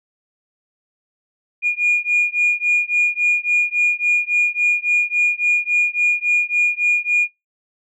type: beating tone pair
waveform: sine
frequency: 2432 / 2435.6 Hz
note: D#7 / D#7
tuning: -40 / -38 cents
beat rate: 3.6 Hz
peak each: -17 dBFS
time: 1.62-7.28 s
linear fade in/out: 50 ms
effects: noise-tail reverb RT60 0.2 s tail -22 dB re dry + tanh soft clip ceiling -9 dBFS

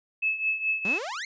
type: tone with tremolo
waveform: sine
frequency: 2600 Hz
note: E7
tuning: 24 cents flat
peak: -21 dBFS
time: 0.22-0.99 s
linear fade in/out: 10 ms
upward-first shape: triangle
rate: 4.7 Hz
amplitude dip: 80%
type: exponential sweep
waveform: sawtooth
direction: up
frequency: 178 to 2206 Hz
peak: -28 dBFS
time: 0.85-1.25 s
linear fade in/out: 2 ms
effects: resampled to 16000 Hz

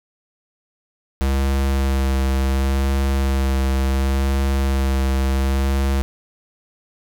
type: tone with vibrato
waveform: square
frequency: 67.3 Hz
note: C2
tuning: 49 cents sharp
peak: -17 dBFS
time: 1.21-6.02 s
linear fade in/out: 0 ms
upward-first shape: sine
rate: 0.7 Hz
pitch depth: 18 cents each way
effects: none

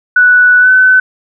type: tone with pitch glide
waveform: sine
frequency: 1480 to 1512.8 Hz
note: F#6 to F#6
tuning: 0 to +38 cents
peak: -3 dBFS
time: 0.16-1 s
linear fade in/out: 5 ms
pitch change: +38 cents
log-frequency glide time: 0.6-0.69 s
effects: none

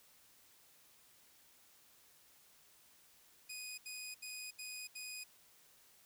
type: tone bursts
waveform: 15% pulse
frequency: 2489 Hz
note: D#7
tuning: in tune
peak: -38 dBFS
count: 5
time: 3.49-5.24 s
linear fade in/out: 10 ms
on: 290 ms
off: 75 ms
effects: white hiss -66 dBFS RMS until 6.05 s

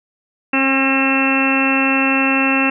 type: harmonic tone with a mistuned harmonic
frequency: 268.8 Hz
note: C4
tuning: 47 cents sharp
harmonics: 1 / 2 / 3 / 4 / 5 / 6 / 7 / 8 / 9 / 10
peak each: -17 / -25 / -25 / -26 / -25 / -26 / -26 / -29 / -28 / -17 dBFS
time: 0.53-2.7 s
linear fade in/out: 5 ms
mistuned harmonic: 7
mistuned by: -15 cents
effects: none

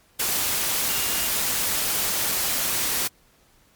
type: tone in noise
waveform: sine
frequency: 2829 Hz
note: F7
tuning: 22 cents sharp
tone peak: -35 dBFS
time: 0.88-1.28 s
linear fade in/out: 10 ms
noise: white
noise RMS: -24 dBFS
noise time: 0.19-3.08 s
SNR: -14 dB
effects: pink hiss -59 dBFS RMS until 3.75 s + MP3 96 kbps

